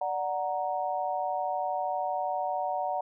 sine chord, D augmented, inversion none, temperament equal, 587.3 / 740 / 932.3 Hz, D5 / F#5 / A#5, 0 / 0 / 0 cents, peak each -34 / -30 / -34 dBFS, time 0.01-3.01 s, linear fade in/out 5 ms, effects none

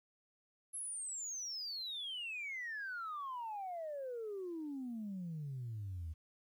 sine exponential sweep, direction down, 11175 to 76.7 Hz, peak -39 dBFS, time 0.73-6.14 s, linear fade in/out 20 ms, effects tanh soft clip ceiling -37 dBFS + 12-bit

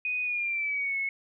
sine tone with pitch glide, 2489 to 2192 Hz, D#7 to C#7, 0 to -20 cents, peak -27 dBFS, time 0.05-1.09 s, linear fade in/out 2 ms, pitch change -220 cents, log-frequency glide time 0.22-0.97 s, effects none

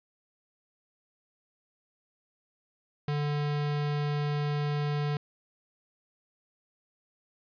square tone, 146.83 Hz, D3, in tune, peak -28 dBFS, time 3.08-5.17 s, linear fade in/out 2 ms, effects resampled to 11025 Hz + 11-bit

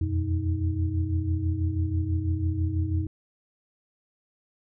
sine tone cluster, 82.5 / 88.6 / 121.6 / 314.1 Hz, E2 / F2 / B2 / D#4, +2 / +25 / -26 / +16 cents, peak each -31 / -25 / -34 / -33 dBFS, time 0.01-3.07 s, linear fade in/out 5 ms, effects none

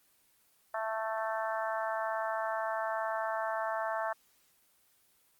harmonic tone, 221.1 Hz, A3, 9 cents sharp, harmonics 3 / 4 / 5 / 6 / 7 / 8, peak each -35 / -37 / -39 / -41 / -42 / -43 dBFS, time 0.74-4.13 s, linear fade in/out 5 ms, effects white hiss -68 dBFS RMS until 5.39 s + Opus 24 kbps

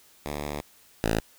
5% pulse tone pair in turn, 73.42 / 55 Hz, D2 / A1, 0 / 0 cents, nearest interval perfect fourth, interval 500 cents, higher first, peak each -20 / -12 dBFS, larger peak second, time 0.26-0.61 / 1.04-1.2 s, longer first, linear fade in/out 0 ms, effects white hiss -57 dBFS RMS until 1.38 s

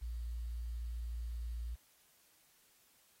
sine tone with quantisation, 58.2 Hz, A#1, 2 cents flat, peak -38 dBFS, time 0.01-1.76 s, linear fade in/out 20 ms, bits 11, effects white hiss -69 dBFS RMS until 3.2 s + AAC 48 kbps

